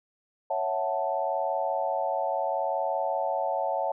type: chord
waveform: sine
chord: F# minor seventh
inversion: second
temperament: equal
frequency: 554.4 / 659.3 / 740 / 880 Hz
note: C#5 / E5 / F#5 / A5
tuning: 0 / 0 / 0 / 0 cents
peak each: -31 dBFS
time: 0.5-3.92 s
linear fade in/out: 5 ms
effects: none